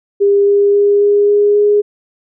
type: tone with pitch steps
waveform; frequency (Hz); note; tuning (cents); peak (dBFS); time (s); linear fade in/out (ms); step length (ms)
sine; 402.1 / 404.4 / 406.8 / 409.1 / 411.5 / 413.9; G4 / G#4 / G#4 / G#4 / G#4 / G#4; +44 / -46 / -36 / -26 / -16 / -6; -7; 0.2-1.82; 20; 270
effects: none